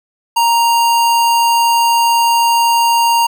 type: tone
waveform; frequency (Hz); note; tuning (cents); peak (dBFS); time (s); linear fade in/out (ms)
square; 933; A#5; +1; -10; 0.36-3.27; 10
effects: none